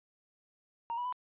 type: tone with pitch steps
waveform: triangle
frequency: 930 / 976 / 997 Hz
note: A#5 / B5 / B5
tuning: -4 / -21 / +16 cents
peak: -30 dBFS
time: 0.9-1.125 s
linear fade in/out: 0 ms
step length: 75 ms
effects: tanh soft clip ceiling -29 dBFS + resampled to 8000 Hz